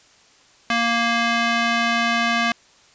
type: tone with band-pass filter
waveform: square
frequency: 233.1 Hz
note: A#3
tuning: in tune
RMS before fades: -20 dBFS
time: 0.7-2.52 s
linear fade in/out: 2 ms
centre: 2100 Hz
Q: 0.92
effects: white hiss -53 dBFS RMS until 2.94 s + resampled to 16000 Hz